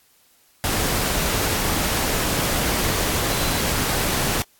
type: tone in noise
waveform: sine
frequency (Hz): 4037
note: B7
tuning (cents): +37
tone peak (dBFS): -33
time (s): 3.31-3.61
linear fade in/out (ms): 0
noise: pink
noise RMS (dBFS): -22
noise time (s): 0.64-4.42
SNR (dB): -14
effects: white hiss -58 dBFS RMS until 4.59 s + AAC 64 kbps